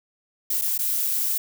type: noise with dropouts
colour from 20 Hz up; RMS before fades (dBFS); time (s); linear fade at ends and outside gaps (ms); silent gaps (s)
violet; -24; 0.5-1.38; 5; 0.614-0.619 / 0.779-0.789
effects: none